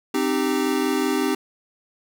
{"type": "chord", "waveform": "square", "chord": "C minor", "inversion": "none", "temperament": "equal with one note detuned", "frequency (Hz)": [261.6, 307, 392], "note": ["C4", "Eb4", "G4"], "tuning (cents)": [0, -23, 0], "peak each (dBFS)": -25, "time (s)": [0.14, 1.35], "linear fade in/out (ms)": 5, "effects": []}